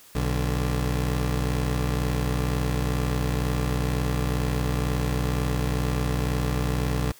20% pulse tone pair together, 62.1 / 147.7 Hz, B1 / D3, +10 / +10 cents, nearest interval octave + minor third, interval 1500 cents, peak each -19 / -25 dBFS, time 0.15-7.12 s, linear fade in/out 5 ms, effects white hiss -51 dBFS RMS until 7.19 s

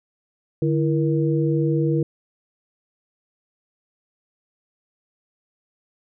sine tone cluster, 148.8 / 330.1 / 473.2 Hz, D3 / E4 / A#4, +23 / +2 / +26 cents, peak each -20 / -22 / -25 dBFS, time 0.62-2.03 s, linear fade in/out 2 ms, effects none

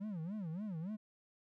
triangle tone with vibrato, 185 Hz, F#3, in tune, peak -37 dBFS, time 0-0.97 s, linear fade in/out 20 ms, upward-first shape sine, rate 3.5 Hz, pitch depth 280 cents each way, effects none

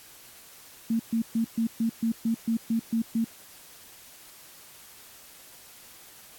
sine tone bursts, 227.4 Hz, A#3, 43 cents flat, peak -22 dBFS, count 11, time 0.9-3.245 s, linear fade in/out 5 ms, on 95 ms, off 130 ms, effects white hiss -50 dBFS RMS until 6.38 s + AAC 64 kbps

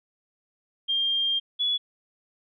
sine tone pair in turn, 3200 / 3402 Hz, G7 / G#7, +35 / +41 cents, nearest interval minor second, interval 106 cents, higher second, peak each -22 dBFS, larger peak neither, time 0.88-1.4 / 1.59-1.78 s, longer first, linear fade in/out 20 ms, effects none

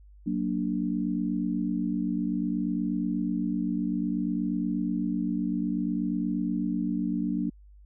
sine chord, Gb augmented, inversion none, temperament equal, 185 / 233.1 / 293.7 Hz, Gb3 / Bb3 / D4, 0 / 0 / 0 cents, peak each -30 dBFS, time 0.26-7.5 s, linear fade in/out 10 ms, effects added 50 Hz sine -49 dBFS peak until 7.85 s

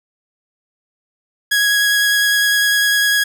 sawtooth tone with vibrato, 1660 Hz, G#6, 1 cent flat, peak -9 dBFS, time 1.51-3.24 s, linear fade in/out 10 ms, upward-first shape sine, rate 9.9 Hz, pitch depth 9 cents each way, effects none

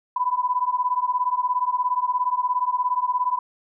sine beating tone pair, 987.8 / 1004.8 Hz, B5 / B5, 0 / +30 cents, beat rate 17 Hz, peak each -23 dBFS, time 0.16-3.39 s, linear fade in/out 5 ms, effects none

